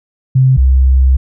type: tone pair in turn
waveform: sine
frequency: 130.81 / 65.41 Hz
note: C3 / C2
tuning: 0 / 0 cents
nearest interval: octave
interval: 1200 cents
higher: first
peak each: -5 dBFS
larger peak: neither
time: 0.35-0.57 / 0.57-1.17 s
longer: second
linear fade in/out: 10 ms
effects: none